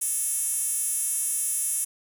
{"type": "tone with high-pass filter", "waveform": "10% pulse", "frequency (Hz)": 443.5, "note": "A4", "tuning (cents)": 14, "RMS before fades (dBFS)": -27, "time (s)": [0.01, 1.85], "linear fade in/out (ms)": 10, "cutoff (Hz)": 9400, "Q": 8.9, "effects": []}